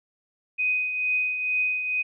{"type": "tone with tremolo", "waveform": "sine", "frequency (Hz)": 2501, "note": "D#7", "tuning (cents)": 8, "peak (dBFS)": -20, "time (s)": [0.58, 2.03], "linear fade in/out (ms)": 20, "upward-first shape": "triangle", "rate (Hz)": 2.2, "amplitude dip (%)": 55, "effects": []}